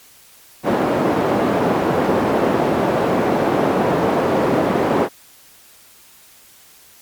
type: band-pass noise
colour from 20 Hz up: white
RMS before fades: -17 dBFS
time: 0.63-5.09 s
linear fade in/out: 50 ms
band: 180 to 580 Hz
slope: 12 dB/octave
effects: white hiss -47 dBFS RMS until 7.01 s + MP3 96 kbps